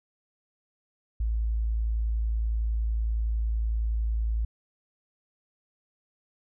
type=tone; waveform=sine; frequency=55.4 Hz; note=A1; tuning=13 cents sharp; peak=-24 dBFS; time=1.2-4.45 s; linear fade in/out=5 ms; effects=none